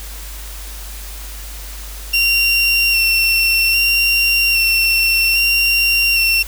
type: tone with vibrato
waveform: 30% pulse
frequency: 2736 Hz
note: F7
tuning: 36 cents flat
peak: -9 dBFS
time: 2.13-6.43 s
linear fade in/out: 10 ms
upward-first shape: square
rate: 0.62 Hz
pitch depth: 14 cents each way
effects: added 50 Hz sine -29 dBFS peak until 6.47 s + white hiss -34 dBFS RMS until 6.47 s